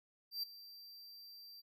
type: tone with ADSR envelope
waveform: square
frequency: 4699 Hz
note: D8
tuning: in tune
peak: -36 dBFS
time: 0.31-1.62 s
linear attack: 120 ms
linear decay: 9 ms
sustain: -17 dB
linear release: 25 ms
effects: none